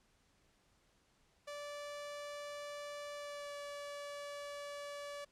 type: tone with pitch glide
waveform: sawtooth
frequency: 582 to 575.6 Hz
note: D5 to D5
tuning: -16 to -35 cents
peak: -40 dBFS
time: 1.47-5.25 s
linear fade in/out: 10 ms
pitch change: -19 cents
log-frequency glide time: 3.15-3.55 s
effects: pink hiss -73 dBFS RMS until 5.31 s + low-pass 9000 Hz 12 dB/octave